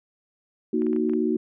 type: chord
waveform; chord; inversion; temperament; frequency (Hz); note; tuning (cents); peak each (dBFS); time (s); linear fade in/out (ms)
sine; D# minor; second; equal; 233.1 / 311.1 / 370; A#3 / D#4 / F#4; 0 / 0 / 0; -25; 0.73-1.37; 5
type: clicks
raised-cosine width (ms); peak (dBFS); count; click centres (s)
0.5; -29; 6; 0.82 / 0.867 / 0.931 / 0.963 / 1.096 / 1.135
effects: none